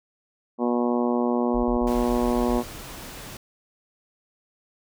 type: harmonic tone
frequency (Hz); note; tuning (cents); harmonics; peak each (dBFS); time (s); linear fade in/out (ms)
121; B2; -35; 2 / 3 / 4 / 5 / 6 / 7 / 8 / 9; -23 / -27 / -29 / -31 / -33 / -34 / -35 / -36; 0.58-2.64; 50
type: tone bursts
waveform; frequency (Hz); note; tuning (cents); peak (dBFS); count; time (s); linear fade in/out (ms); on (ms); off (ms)
triangle; 42.78; F1; -35; -26; 8; 1.54-2.585; 10; 100; 35
type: noise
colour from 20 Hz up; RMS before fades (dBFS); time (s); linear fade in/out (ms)
pink; -39; 1.87-3.37; 2
effects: none